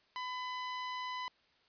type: tone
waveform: sawtooth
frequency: 1004 Hz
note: B5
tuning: 28 cents sharp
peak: -34 dBFS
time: 0.16-1.28 s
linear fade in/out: 0 ms
effects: white hiss -70 dBFS RMS until 1.68 s + resampled to 11025 Hz